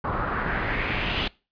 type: noise with low-pass filter sweep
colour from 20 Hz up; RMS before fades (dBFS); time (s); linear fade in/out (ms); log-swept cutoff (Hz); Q
pink; -27; 0.04-1.28; 5; 1100 to 3300; 3
effects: noise-tail reverb RT60 0.3 s tail -23 dB re dry + resampled to 11025 Hz